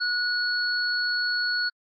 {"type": "tone pair together", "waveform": "sine", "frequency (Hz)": [1462, 4381], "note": ["F#6", "C#8"], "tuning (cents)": [-21, -21], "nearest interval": "octave + perfect fifth", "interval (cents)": 1900, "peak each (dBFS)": [-25, -27], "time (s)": [0, 1.7], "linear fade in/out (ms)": 20, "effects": ["AAC 48 kbps"]}